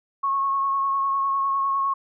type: tone with vibrato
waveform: sine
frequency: 1096 Hz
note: C#6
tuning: 20 cents flat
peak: -20 dBFS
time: 0.23-1.94 s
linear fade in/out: 10 ms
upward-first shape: triangle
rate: 9.9 Hz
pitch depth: 22 cents each way
effects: none